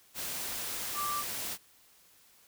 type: tone in noise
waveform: sine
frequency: 1174.7 Hz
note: D6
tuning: in tune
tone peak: -32 dBFS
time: 0.94-1.24 s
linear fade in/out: 50 ms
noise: white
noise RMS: -37 dBFS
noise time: 0.14-1.58 s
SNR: +2 dB
effects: white hiss -62 dBFS RMS until 2.47 s